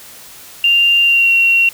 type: tone with pitch glide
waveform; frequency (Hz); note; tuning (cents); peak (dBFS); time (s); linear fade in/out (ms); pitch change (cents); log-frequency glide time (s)
sine; 2788 to 2740; F7 to F7; -4 to -34; -8; 0.64-1.69; 2; -30; 1.02-1.31
effects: white hiss -37 dBFS RMS until 1.73 s